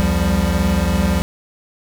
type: tone cluster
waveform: square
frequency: 64.9 / 82.9 / 174.6 / 197.6 Hz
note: C2 / E2 / F3 / G3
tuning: -13 / +10 / 0 / +14 cents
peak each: -21 dBFS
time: 0-1.22 s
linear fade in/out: 0 ms
effects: none